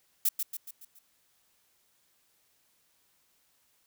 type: noise with echo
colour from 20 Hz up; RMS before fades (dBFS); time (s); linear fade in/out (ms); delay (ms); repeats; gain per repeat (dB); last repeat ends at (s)
violet; -25; 0.25-0.29; 5; 140; 5; -6; 0.99
effects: white hiss -70 dBFS RMS until 3.86 s